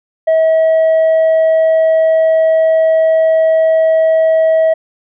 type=tone with tanh clipping; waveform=sine; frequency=643 Hz; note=E5; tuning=43 cents flat; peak=-8 dBFS; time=0.27-4.74 s; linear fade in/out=10 ms; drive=2 dB; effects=none